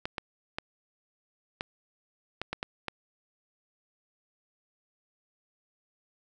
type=clicks; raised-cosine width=0.3 ms; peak=-16 dBFS; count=8; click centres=0.055 / 0.182 / 0.585 / 1.609 / 2.416 / 2.53 / 2.629 / 2.883 s; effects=none